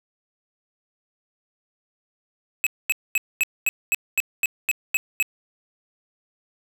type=tone bursts; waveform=square; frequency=2572 Hz; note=E7; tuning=43 cents flat; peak=-18 dBFS; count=11; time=2.64-5.226 s; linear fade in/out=0 ms; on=26 ms; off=230 ms; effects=none